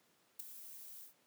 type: noise with ADSR envelope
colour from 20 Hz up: violet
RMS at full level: -39 dBFS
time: 0.39-1.14 s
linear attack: 11 ms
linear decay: 4 ms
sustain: -13 dB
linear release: 130 ms
effects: pink hiss -72 dBFS RMS until 1.26 s + high-pass 200 Hz 12 dB/octave